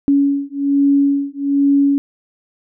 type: beating tone pair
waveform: sine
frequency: 280 / 281.2 Hz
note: C#4 / C#4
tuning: +18 / +25 cents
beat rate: 1.2 Hz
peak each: -15 dBFS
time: 0.08-1.98 s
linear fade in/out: 0 ms
effects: none